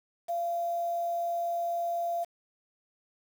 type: tone with quantisation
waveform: sine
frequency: 686 Hz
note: F5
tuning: 31 cents flat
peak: -28 dBFS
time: 0.28-2.25 s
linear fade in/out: 20 ms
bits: 8
effects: none